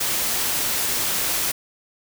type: noise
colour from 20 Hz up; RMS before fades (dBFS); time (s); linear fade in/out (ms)
white; -23; 0-1.52; 10
effects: none